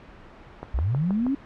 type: click train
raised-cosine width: 1 ms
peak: -19 dBFS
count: 5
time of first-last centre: 0.63-1.266 s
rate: 6.29 Hz
type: linear sweep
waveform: sine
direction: up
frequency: 50.6 to 285.3 Hz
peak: -21 dBFS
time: 0.74-1.35 s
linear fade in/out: 5 ms
effects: pink hiss -46 dBFS RMS until 1.45 s + low-pass 2000 Hz 12 dB/octave